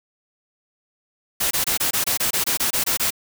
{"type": "noise bursts", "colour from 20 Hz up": "white", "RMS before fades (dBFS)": -21, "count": 13, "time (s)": [1.4, 3.106], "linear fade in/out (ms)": 10, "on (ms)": 110, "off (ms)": 23, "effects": []}